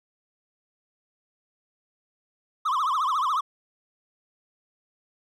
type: tone with vibrato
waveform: triangle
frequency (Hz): 1139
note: C#6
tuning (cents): +47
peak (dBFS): -20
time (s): 2.65-3.41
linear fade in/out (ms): 10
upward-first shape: triangle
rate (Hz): 14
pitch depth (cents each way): 260
effects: none